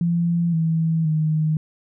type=tone with pitch steps; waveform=sine; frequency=170.6 / 162.3 / 155.7 Hz; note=F3 / E3 / D#3; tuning=-40 / -27 / +2 cents; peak=-17 dBFS; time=0.01-1.57 s; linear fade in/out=2 ms; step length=520 ms; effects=none